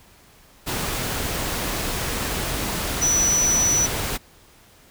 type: tone in noise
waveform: sine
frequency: 5930 Hz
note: F#8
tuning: 3 cents sharp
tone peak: -17 dBFS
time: 3.01-3.87 s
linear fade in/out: 20 ms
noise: pink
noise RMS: -26 dBFS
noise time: 0.66-4.18 s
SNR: +6 dB
effects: pink hiss -52 dBFS RMS until 4.9 s